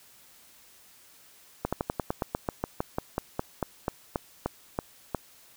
slowing click train, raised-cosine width 1 ms, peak -13 dBFS, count 20, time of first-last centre 1.65-5.147 s, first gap 76 ms, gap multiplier 1.09, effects white hiss -56 dBFS RMS until 5.56 s

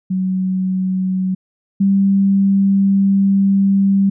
sine tone pair in turn, 186.9 / 196.19 Hz, F#3 / G3, +18 / +2 cents, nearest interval minor second, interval 84 cents, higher second, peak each -15 / -10 dBFS, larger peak second, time 0.1-1.35 / 1.8-4.1 s, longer second, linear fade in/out 10 ms, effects none

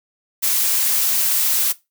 blue noise, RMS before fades -18 dBFS, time 0.42-1.73 s, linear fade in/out 20 ms, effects noise-tail reverb RT60 0.2 s tail -17 dB re dry

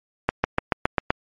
accelerating click train, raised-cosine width 0.5 ms, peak -3 dBFS, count 7, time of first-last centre 0.29-1.105 s, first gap 150 ms, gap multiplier 0.96, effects MP3 48 kbps

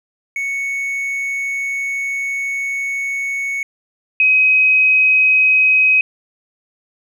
triangle / sine tone pair in turn, 2217 / 2530 Hz, C#7 / D#7, 0 / +28 cents, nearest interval major second, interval 228 cents, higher second, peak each -17 / -9 dBFS, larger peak second, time 0.36-3.63 / 4.2-6.01 s, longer first, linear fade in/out 2 ms, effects none

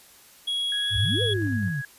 triangle tone with pitch glide, 3323 to 3352 Hz, G#7 to G#7, 0 to +15 cents, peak -23 dBFS, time 0.47-1.34 s, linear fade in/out 10 ms, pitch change +15 cents, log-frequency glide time 0.8-0.88 s
sine tone, 1661.2 Hz, G#6, in tune, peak -32 dBFS, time 0.72-1.85 s, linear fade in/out 2 ms
sine tone with tremolo, 103.4 Hz, G#2, 7 cents flat, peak -24 dBFS, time 0.9-1.72 s, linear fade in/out 50 ms, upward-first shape square, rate 9.6 Hz, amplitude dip 30%
sine exponential two-way sweep, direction up then down, 55.6 to 513 to 128.7 Hz, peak -26 dBFS, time 0.94-1.82 s, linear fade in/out 20 ms, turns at 1.22 s
effects white hiss -52 dBFS RMS until 1.98 s + resampled to 32000 Hz

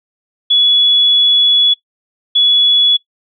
sine tone bursts at uneven times, 3395 Hz, G#7, 37 cents sharp, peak -7 dBFS, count 2, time 0.5-1.74 / 2.35-2.97 s, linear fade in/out 10 ms, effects noise-tail reverb RT60 0.1 s tail -18 dB re dry

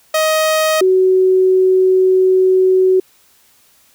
sawtooth / sine tone pair in turn, 628 / 374 Hz, D#5 / F#4, +16 / +19 cents, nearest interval major sixth, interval 897 cents, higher first, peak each -8 dBFS, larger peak neither, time 0.14-0.81 / 0.81-3 s, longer second, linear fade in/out 5 ms, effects white hiss -52 dBFS RMS until 3.94 s

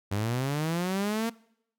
sawtooth linear sweep, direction up, 95.9 to 232.7 Hz, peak -23 dBFS, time 0.11-1.3 s, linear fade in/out 10 ms, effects noise-tail reverb RT60 0.7 s tail -22 dB re dry

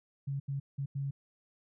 sine tone bursts at uneven times, 138.59 Hz, C#3, in tune, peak -32 dBFS, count 4, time 0.27-0.4 / 0.48-0.6 / 0.78-0.86 / 0.95-1.11 s, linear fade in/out 10 ms, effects none

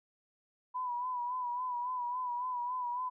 sine tone with vibrato, 987.8 Hz, B5, in tune, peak -33 dBFS, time 0.74-3.1 s, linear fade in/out 20 ms, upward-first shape sine, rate 3.6 Hz, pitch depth 50 cents each way, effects none

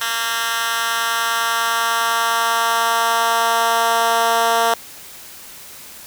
10% pulse tone with high-pass filter sweep, 230 Hz, A#3, 23 cents flat, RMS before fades -18 dBFS, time 0.01-4.74 s, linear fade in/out 2 ms, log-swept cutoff 1800 to 630 Hz, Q 1.3, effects white hiss -38 dBFS RMS until 6.06 s

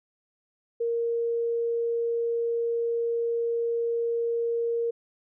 sine tone, 466.2 Hz, A#4, in tune, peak -24 dBFS, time 0.8-4.91 s, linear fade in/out 10 ms, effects none

